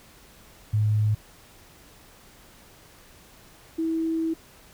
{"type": "tone pair in turn", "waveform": "sine", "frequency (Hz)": [106.5, 324.9], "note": ["G#2", "E4"], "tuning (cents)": [44, -25], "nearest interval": "octave + perfect fifth", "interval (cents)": 1931, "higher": "second", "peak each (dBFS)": [-19, -23], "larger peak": "first", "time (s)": [[0.73, 1.15], [3.78, 4.34]], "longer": "second", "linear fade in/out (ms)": 10, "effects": ["pink hiss -52 dBFS RMS until 4.73 s"]}